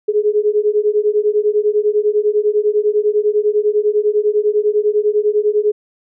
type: beating tone pair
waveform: sine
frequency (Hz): 415.3 / 425.3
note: G#4 / G#4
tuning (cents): 0 / +41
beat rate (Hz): 10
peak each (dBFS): -15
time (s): 0.08-5.72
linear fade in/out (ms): 10
effects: none